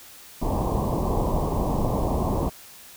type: low-pass noise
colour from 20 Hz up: pink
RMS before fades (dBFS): -24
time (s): 0.41-2.5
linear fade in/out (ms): 20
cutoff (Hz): 1100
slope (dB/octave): 96
effects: white hiss -46 dBFS RMS until 2.96 s